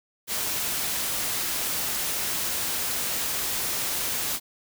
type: noise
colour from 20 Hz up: white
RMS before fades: -28 dBFS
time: 0.27-4.4 s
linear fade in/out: 50 ms
effects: none

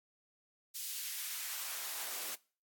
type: noise with high-pass filter sweep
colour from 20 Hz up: white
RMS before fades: -41 dBFS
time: 0.74-2.36 s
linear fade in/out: 20 ms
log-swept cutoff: 4000 to 310 Hz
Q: 0.79
effects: noise-tail reverb RT60 0.4 s tail -23 dB re dry + AAC 64 kbps

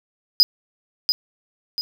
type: tone with echo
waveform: triangle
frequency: 4978 Hz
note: D#8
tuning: in tune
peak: -7 dBFS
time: 0.4-0.43 s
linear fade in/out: 0 ms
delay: 690 ms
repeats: 2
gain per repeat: -7 dB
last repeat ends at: 1.81 s
effects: none

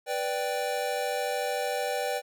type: chord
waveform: square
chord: G major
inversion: first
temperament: equal with one note detuned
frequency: 493.9 / 587.3 / 781.7 Hz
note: B4 / D5 / G5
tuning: 0 / 0 / -5 cents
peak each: -33 dBFS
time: 0.06-2.22 s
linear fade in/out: 50 ms
effects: none

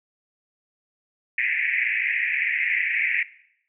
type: band-pass noise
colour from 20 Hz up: pink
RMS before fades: -24 dBFS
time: 1.38-3.23 s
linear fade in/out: 2 ms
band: 1800 to 2500 Hz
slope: 96 dB/octave
effects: noise-tail reverb RT60 0.7 s tail -18 dB re dry

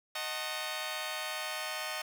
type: chord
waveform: 10% pulse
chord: D# diminished seventh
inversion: none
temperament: just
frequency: 622.3 / 746.7 / 896 / 1075.3 Hz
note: D#5 / F#5 / A5 / C6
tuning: 0 / +16 / +31 / +47 cents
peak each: -30 / -33 / -34 / -35 dBFS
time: 0.15-2.02 s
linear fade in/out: 5 ms
effects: none

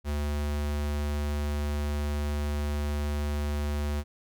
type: tone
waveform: square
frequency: 73.42 Hz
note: D2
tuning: in tune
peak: -28 dBFS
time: 0.04-4.04 s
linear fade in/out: 50 ms
effects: none

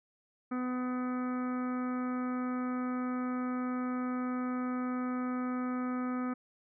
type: harmonic tone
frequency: 251.2 Hz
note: B3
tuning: 30 cents sharp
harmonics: 1 / 2 / 3 / 4 / 5 / 6 / 7 / 8 / 9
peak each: -32 / -44 / -47 / -51 / -41 / -51 / -55 / -57 / -55 dBFS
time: 0.51-6.34 s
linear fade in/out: 10 ms
effects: none

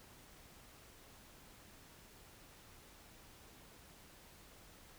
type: silence
effects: pink hiss -60 dBFS RMS until 4.98 s

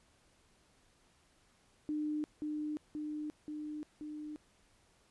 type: tone with echo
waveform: sine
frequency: 302 Hz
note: D4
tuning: 48 cents sharp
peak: -33 dBFS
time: 1.89-2.24 s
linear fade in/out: 0 ms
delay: 530 ms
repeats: 4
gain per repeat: -2 dB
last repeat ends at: 4.36 s
effects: pink hiss -69 dBFS RMS until 5.1 s + resampled to 24000 Hz

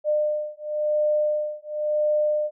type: beating tone pair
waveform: sine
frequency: 602 / 602.95 Hz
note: D5 / D5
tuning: +43 / +45 cents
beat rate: 0.95 Hz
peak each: -24 dBFS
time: 0.04-2.51 s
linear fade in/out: 50 ms
effects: none

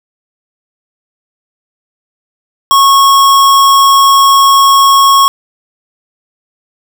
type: tone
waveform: square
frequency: 1098 Hz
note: C#6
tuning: 17 cents flat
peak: -4 dBFS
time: 2.71-5.28 s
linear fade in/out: 0 ms
effects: none

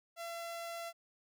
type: tone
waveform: sawtooth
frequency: 677 Hz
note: E5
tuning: 46 cents sharp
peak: -37 dBFS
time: 0.16-0.93 s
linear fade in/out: 50 ms
effects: none

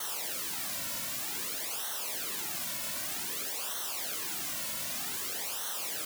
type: noise with flanger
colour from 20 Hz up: white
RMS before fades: -36 dBFS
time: 0-6.05 s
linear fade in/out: 5 ms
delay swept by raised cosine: 0.41 to 2.51 ms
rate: 0.53 Hz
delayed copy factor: -0.85
effects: none

